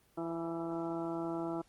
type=harmonic tone with a mistuned harmonic; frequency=166.8 Hz; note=E3; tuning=21 cents sharp; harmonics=1 / 2 / 3 / 4 / 5 / 6 / 7 / 8; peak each=-45 / -36 / -49 / -42 / -46 / -49 / -53 / -48 dBFS; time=0.17-1.62 s; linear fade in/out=10 ms; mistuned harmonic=6; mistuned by=-36 cents; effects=pink hiss -68 dBFS RMS until 1.68 s + Opus 24 kbps